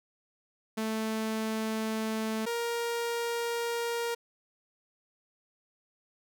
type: tone pair in turn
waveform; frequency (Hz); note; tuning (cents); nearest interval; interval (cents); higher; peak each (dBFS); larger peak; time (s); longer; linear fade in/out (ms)
sawtooth; 220 / 469.3; A3 / A#4; 0 / +12; octave + minor second; 1312; second; -26; neither; 0.77-2.46 / 2.46-4.15; neither; 10
effects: none